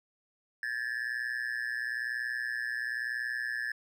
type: tone with amplitude modulation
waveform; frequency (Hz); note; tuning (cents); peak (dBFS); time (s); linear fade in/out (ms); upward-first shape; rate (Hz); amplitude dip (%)
triangle; 1724; A6; -36; -26; 0.63-3.72; 2; sine; 121; 95
effects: none